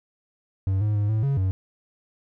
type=tone with pitch steps; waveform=triangle; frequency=96 / 105.7 / 103.3 / 109.1 / 138.5 / 94.5 Hz; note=G2 / G#2 / G#2 / A2 / C#3 / F#2; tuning=-36 / +31 / -9 / -14 / -1 / +37 cents; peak=-18 dBFS; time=0.67-1.51 s; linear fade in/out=0 ms; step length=140 ms; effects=none